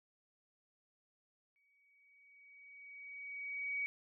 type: tone with exponential growth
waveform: sine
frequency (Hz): 2261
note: C#7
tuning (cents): +34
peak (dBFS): -34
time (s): 1.56-3.86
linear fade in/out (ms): 0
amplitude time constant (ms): 500
effects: none